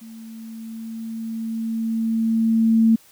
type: tone with level ramp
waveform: sine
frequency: 225.1 Hz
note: A3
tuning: 40 cents sharp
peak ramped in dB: -37 to -11 dBFS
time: 0.01-2.96 s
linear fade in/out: 10 ms
effects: white hiss -52 dBFS RMS until 3.11 s